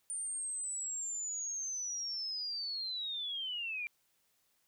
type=linear sweep; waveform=sine; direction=down; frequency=9030 to 2349 Hz; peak=-36 dBFS; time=0.1-3.87 s; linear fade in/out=0 ms; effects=white hiss -75 dBFS RMS until 4.67 s